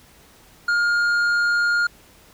sine tone with tanh clipping, 1416 Hz, F6, 23 cents sharp, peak -18 dBFS, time 0.68-1.87 s, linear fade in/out 5 ms, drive 7 dB, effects pink hiss -51 dBFS RMS until 2.33 s

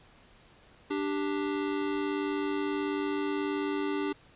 square tone pair together, 294.3 / 392.8 Hz, D4 / G4, +4 / +4 cents, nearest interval perfect fourth, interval 500 cents, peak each -32 / -33 dBFS, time 0.9-4.13 s, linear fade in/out 10 ms, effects pink hiss -58 dBFS RMS until 4.35 s + resampled to 8000 Hz

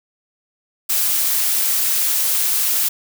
blue noise, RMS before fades -18 dBFS, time 0.89-2.89 s, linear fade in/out 10 ms, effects none

